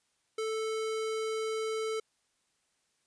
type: tone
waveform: square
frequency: 440 Hz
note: A4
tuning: in tune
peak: -32 dBFS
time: 0.38-2 s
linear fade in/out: 5 ms
effects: white hiss -75 dBFS RMS until 3.06 s + resampled to 22050 Hz